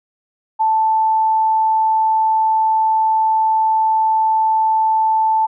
sine tone, 880 Hz, A5, in tune, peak -12 dBFS, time 0.59-5.47 s, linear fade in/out 20 ms, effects none

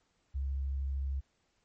sine tone with vibrato, 68 Hz, C#2, 33 cents flat, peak -31 dBFS, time 0.34-1.21 s, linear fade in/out 20 ms, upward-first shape sine, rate 13 Hz, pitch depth 11 cents each way, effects pink hiss -75 dBFS RMS until 1.64 s + MP3 32 kbps

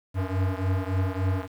square beating tone pair, 92.6 / 96.1 Hz, F#2 / G2, +2 / -34 cents, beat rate 3.5 Hz, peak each -27 / -28 dBFS, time 0.14-1.48 s, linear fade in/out 50 ms, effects low-pass 2000 Hz 12 dB/octave + 8-bit

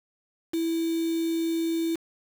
sine tone with quantisation, 329.6 Hz, E4, in tune, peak -24 dBFS, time 0.53-1.96 s, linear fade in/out 10 ms, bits 6, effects none

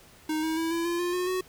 square tone with pitch steps, 311.1 / 318.9 / 326.9 / 335.2 / 343.6 / 352.2 / 361.1 / 370.2 Hz, D#4 / D#4 / E4 / E4 / F4 / F4 / F#4 / F#4, 0 / +43 / -14 / +29 / -28 / +15 / -42 / +1 cents, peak -27 dBFS, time 0.29-1.41 s, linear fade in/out 5 ms, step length 140 ms, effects pink hiss -54 dBFS RMS until 1.48 s

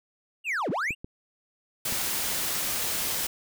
triangle linear two-way sweep, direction down then up, 2900 to 138.7 to 2900 Hz, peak -24 dBFS, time 0.44-0.95 s, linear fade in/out 50 ms, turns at 0.7 s
clicks, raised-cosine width 3 ms, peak -24 dBFS, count 3, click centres 0.907 / 1.045 / 1.924 s
white noise, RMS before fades -29 dBFS, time 1.85-3.27 s, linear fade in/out 5 ms
effects none

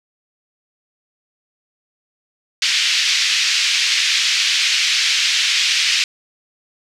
pink band-pass noise, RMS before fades -17 dBFS, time 2.62-6.04 s, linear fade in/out 2 ms, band 2200 to 5800 Hz, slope 24 dB/octave, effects none

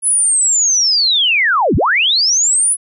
sine linear two-way sweep, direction down then up, 10360 to 50.5 to 10360 Hz, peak -10 dBFS, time 0.02-2.77 s, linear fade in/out 50 ms, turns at 1.76 s, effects none

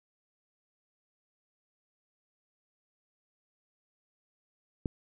click, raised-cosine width 3 ms, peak -18 dBFS, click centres 4.858 s, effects none

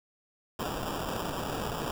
blue noise with sample-and-hold, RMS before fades -34 dBFS, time 0.59-1.91 s, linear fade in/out 2 ms, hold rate 2100 Hz, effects none

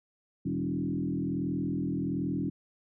sine tone with frequency modulation, 230 Hz, A#3, 23 cents flat, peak -28 dBFS, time 0.45-2.5 s, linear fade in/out 10 ms, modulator 41.3 Hz, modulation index 2.3, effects none

